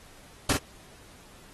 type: noise with echo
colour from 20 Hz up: pink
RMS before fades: -23 dBFS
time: 0.49-0.53 s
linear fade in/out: 5 ms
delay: 44 ms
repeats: 1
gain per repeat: -5 dB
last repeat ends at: 0.574 s
effects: pink hiss -53 dBFS RMS until 1.53 s + AAC 32 kbps